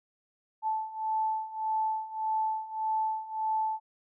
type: beating tone pair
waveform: sine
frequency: 874 / 875.7 Hz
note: A5 / A5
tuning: -12 / -8 cents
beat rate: 1.7 Hz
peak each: -33 / -30 dBFS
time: 0.62-3.8 s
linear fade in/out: 50 ms
effects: none